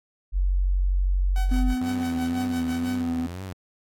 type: tone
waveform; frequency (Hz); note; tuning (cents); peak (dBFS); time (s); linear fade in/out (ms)
sine; 46.25; F#1; 0; -19; 0.32-1.76; 50
type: tone with tremolo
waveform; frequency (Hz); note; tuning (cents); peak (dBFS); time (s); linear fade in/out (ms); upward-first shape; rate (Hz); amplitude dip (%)
sawtooth; 755; F#5; +35; -29; 1.36-3.01; 0; sine; 6; 80
type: tone with pitch glide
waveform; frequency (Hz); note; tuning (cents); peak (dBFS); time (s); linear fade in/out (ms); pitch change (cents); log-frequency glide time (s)
triangle; 253.5 to 251.7; B3 to B3; +45 to +33; -22; 1.51-3.27; 10; -12; 2.28-2.61
type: tone with vibrato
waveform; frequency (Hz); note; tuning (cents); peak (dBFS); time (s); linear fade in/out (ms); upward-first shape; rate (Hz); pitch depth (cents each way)
sawtooth; 87; F2; -6; -29; 1.81-3.53; 5; triangle; 2; 190
effects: AAC 64 kbps